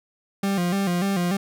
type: tone with vibrato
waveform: 40% pulse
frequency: 186.2 Hz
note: F#3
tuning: 11 cents sharp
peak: -20 dBFS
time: 0.43-1.37 s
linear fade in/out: 5 ms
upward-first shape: square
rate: 3.4 Hz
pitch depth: 100 cents each way
effects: none